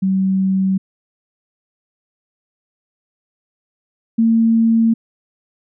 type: tone pair in turn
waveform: sine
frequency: 190.8 / 226.9 Hz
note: G3 / A#3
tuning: -47 / -47 cents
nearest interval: minor third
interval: 300 cents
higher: second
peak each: -13 / -10 dBFS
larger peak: second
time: 0.02-0.78 / 4.18-4.94 s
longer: neither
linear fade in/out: 10 ms
effects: none